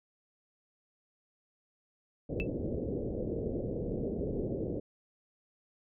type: low-pass noise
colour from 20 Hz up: white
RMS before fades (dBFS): -35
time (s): 2.29-4.8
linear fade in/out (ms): 10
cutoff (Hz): 530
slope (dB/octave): 48
type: tone with exponential decay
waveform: sine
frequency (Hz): 2637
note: E7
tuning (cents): 0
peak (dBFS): -30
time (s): 2.4-2.47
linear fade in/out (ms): 0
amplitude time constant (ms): 15
effects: none